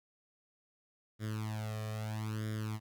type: tone with flanger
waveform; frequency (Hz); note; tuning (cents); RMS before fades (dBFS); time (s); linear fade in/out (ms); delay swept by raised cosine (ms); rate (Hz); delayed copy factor
sawtooth; 108.4; A2; -25; -38; 1.19-2.8; 50; 0.57 to 1.67; 0.77; +0.9
effects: 12-bit